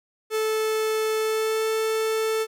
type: tone with pitch glide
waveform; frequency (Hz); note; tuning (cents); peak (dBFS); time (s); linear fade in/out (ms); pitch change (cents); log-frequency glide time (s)
45% pulse; 436.8 to 441.1; A4 to A4; -13 to +4; -22; 0.3-2.47; 50; +17; 1.16-1.68
effects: none